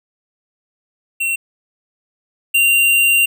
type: tone pair in turn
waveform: square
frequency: 2726 / 2772 Hz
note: F7 / F7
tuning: -43 / -14 cents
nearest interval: unison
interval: 29 cents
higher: second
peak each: -17 / -11 dBFS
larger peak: second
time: 1.2-1.36 / 2.54-3.26 s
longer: second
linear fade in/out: 10 ms
effects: none

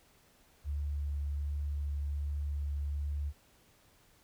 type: tone with vibrato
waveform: sine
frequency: 72.2 Hz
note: D2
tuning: 29 cents flat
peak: -32 dBFS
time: 0.64-3.33 s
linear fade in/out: 50 ms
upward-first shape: triangle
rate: 1.3 Hz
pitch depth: 12 cents each way
effects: pink hiss -65 dBFS RMS until 4.23 s

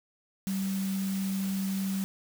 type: tone in noise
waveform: sine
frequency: 193.2 Hz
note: G3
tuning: 25 cents flat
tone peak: -28 dBFS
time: 0.47-2.04 s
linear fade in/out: 0 ms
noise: white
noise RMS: -42 dBFS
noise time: 0.47-2.04 s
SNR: +11 dB
effects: none

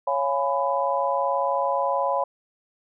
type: chord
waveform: sine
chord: C# dominant seventh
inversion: none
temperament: just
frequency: 554.4 / 693 / 831.5 / 997.9 Hz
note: C#5 / E#5 / G#5 / B5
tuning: 0 / -14 / +2 / +18 cents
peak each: -25 / -29 / -28 / -25 dBFS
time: 0.07-2.24 s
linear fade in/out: 5 ms
effects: none

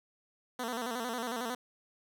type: tone with vibrato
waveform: 10% pulse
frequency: 238.5 Hz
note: A#3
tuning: 40 cents sharp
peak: -26 dBFS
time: 0.59-1.55 s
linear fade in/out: 5 ms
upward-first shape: square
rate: 11 Hz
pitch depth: 86 cents each way
effects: none

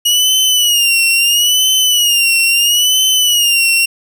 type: tone with vibrato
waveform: sawtooth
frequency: 2883 Hz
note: F#7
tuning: 46 cents flat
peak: -6 dBFS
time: 0.05-3.86 s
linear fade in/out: 10 ms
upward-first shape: sine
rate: 0.75 Hz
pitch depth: 98 cents each way
effects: none

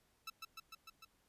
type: tone with echo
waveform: 15% pulse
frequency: 1318.5 Hz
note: E6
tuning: in tune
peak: -37 dBFS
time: 0.27-0.3 s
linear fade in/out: 5 ms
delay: 150 ms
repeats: 5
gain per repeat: -2 dB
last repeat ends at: 1.05 s
effects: pink hiss -75 dBFS RMS until 1.28 s + resampled to 32000 Hz

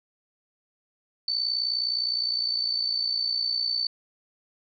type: tone with amplitude modulation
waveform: sine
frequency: 4524 Hz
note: C#8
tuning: 34 cents sharp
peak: -21 dBFS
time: 1.28-3.87 s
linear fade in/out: 2 ms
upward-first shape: sine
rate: 59.7 Hz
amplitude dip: 70%
effects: none

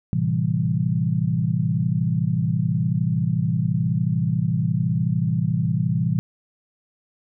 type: chord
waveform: sine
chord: A minor seventh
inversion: none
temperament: equal with one note detuned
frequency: 111.79 / 130.81 / 164.81 / 196 Hz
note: A2 / C3 / E3 / G3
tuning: +28 / 0 / 0 / 0 cents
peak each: -25 / -24 / -22 / -28 dBFS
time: 0.13-6.19 s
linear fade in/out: 0 ms
effects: none

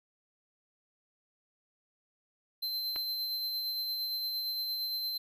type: tone with tremolo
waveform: square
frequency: 4100 Hz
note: C8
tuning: 36 cents flat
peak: -32 dBFS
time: 2.62-5.18 s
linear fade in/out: 10 ms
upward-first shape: sine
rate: 8.7 Hz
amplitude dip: 25%
type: clicks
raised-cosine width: 0.3 ms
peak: -29 / -26 dBFS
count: 2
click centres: 2.959 / 2.962 s
effects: none

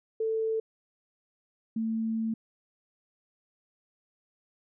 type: tone pair in turn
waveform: sine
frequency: 443.8 / 223.6 Hz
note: A4 / A3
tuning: +15 / +28 cents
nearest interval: octave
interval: 1187 cents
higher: first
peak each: -26 / -27 dBFS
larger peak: first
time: 0.2-0.6 / 1.76-2.34 s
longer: second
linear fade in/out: 5 ms
effects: none

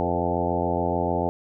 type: harmonic tone with a mistuned harmonic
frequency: 86.9 Hz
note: F2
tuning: 8 cents flat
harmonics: 1 / 2 / 3 / 4 / 5 / 6 / 7 / 8 / 9 / 10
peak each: -31 / -31 / -31 / -31 / -31 / -31 / -31 / -31 / -31 / -31 dBFS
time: 0-1.29 s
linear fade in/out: 0 ms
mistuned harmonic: 6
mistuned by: -27 cents
effects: none

